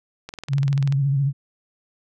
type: click train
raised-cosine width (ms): 0.2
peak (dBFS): -17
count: 14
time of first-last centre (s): 0.29-0.924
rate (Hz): 20.5
type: tone with vibrato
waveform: sine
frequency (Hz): 138.59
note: C#3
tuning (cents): 0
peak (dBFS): -17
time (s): 0.48-1.33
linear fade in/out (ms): 50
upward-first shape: sine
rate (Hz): 14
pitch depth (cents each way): 61
effects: none